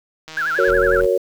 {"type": "click train", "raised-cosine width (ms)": 0.2, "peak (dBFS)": -18, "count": 68, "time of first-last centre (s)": [0.28, 0.704], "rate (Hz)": 158}
{"type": "tone with vibrato", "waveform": "sine", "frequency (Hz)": 1511, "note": "F#6", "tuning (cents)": 36, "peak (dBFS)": -18, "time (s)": [0.37, 1.01], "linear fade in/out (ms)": 2, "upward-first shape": "sine", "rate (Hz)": 11, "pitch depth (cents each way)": 210}
{"type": "chord", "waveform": "sine", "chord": "F# major", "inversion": "none", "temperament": "just", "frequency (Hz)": [370, 462.5, 555], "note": ["F#4", "A#4", "C#5"], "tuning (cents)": [0, -14, 2], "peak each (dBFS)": [-19, -18, -18], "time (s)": [0.58, 1.18], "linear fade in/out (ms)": 10}
{"type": "tone", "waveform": "40% pulse", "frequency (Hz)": 41, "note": "E1", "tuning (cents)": -9, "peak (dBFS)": -25, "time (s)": [0.67, 1.07], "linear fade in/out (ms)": 20}
{"effects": ["7-bit"]}